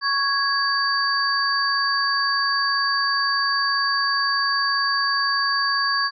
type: tone cluster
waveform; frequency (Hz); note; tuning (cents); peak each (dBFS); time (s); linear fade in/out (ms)
sine; 1111 / 1656 / 4621; C#6 / G#6 / D8; +4 / -5 / -29; -23; 0.01-6.11; 50
effects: none